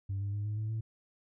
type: tone with pitch steps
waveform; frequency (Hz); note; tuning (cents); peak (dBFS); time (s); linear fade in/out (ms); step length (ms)
sine; 98 / 100.46 / 102.99 / 105.58 / 108.24 / 110.96; G2 / G2 / G#2 / G#2 / A2 / A2; 0 / +43 / -14 / +29 / -28 / +15; -30; 0.09-0.81; 10; 120
effects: tanh soft clip ceiling -30 dBFS